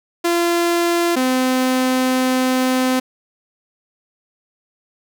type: tone pair in turn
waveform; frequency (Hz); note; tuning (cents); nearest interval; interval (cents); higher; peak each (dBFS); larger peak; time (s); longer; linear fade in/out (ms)
sawtooth; 343 / 257; F4 / C4; -31 / -31; perfect fourth; 500; first; -11; neither; 0.24-1.16 / 1.16-3; second; 10
effects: none

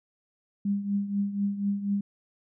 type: tone with tremolo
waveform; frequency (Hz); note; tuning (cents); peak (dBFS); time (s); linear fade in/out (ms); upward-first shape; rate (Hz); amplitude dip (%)
sine; 201; G3; +44; -22; 0.65-2.01; 5; triangle; 4.1; 75
effects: none

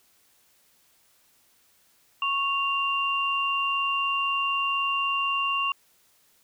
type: tone pair together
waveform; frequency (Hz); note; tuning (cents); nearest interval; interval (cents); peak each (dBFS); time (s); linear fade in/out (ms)
sine; 1105 / 2782; C#6 / F7; -6 / -7; octave + major third; 1599; -26; 2.22-5.72; 2
effects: white hiss -63 dBFS RMS until 6.43 s

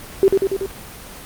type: tone with echo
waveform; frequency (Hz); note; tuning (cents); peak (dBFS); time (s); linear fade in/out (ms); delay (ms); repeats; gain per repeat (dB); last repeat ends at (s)
sine; 388.5; G4; -16; -8; 0.23-0.28; 0; 95; 4; -3; 0.66
effects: pink hiss -36 dBFS RMS until 1.25 s + Opus 24 kbps

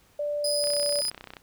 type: tone with pitch glide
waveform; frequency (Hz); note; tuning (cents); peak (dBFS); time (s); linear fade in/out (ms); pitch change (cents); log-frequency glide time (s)
sine; 587.3 to 580.2; D5 to D5; 0 to -21; -26; 0.19-1.01; 5; -21; 0.51-0.8
type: tone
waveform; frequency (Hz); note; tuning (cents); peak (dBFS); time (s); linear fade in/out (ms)
30% pulse; 4984; D#8; +2; -23; 0.44-1.1; 5
type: click train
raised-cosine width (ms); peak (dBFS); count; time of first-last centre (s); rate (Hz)
0.3; -24; 24; 0.64-1.368; 31.6
effects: pink hiss -61 dBFS RMS until 1.42 s

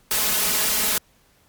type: noise with comb filter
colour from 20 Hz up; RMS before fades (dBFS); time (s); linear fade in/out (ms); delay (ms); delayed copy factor
white; -21; 0.11-0.98; 2; 4.7; +0.8
effects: pink hiss -59 dBFS RMS until 1.48 s + MP3 96 kbps

